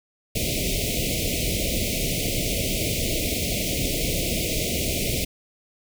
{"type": "band-stop noise", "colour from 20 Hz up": "pink", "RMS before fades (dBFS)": -25, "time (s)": [0.35, 5.25], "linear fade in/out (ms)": 10, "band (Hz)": [680, 2100], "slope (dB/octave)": 96, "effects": []}